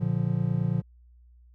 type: chord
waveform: triangle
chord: Bb major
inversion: none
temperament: just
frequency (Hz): 116.54 / 145.68 / 174.81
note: Bb2 / D3 / F3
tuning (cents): 0 / -14 / +2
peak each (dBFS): -26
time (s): 0-0.82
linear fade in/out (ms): 20
effects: added 60 Hz sine -52 dBFS peak until 1.54 s